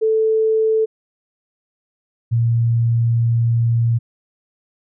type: tone pair in turn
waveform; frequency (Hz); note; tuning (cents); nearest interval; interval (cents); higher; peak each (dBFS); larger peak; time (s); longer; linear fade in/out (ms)
sine; 440 / 116.54; A4 / A#2; 0 / 0; octave + major seventh; 2300; first; -13; neither; 0.01-0.86 / 2.31-3.99; second; 20
effects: none